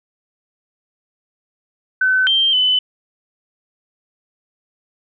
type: tone with pitch steps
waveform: sine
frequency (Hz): 1518 / 3151 / 3015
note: F#6 / G7 / F#7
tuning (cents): +44 / +8 / +32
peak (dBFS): -12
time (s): 2.01-2.79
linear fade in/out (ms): 5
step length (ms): 260
effects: none